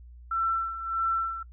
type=tone with tremolo; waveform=sine; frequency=1342 Hz; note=E6; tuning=31 cents sharp; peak=-23 dBFS; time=0.31-1.43 s; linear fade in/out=5 ms; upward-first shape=sine; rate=1.6 Hz; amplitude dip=70%; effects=noise-tail reverb RT60 0.1 s tail -21 dB re dry + added 60 Hz sine -45 dBFS peak until 1.52 s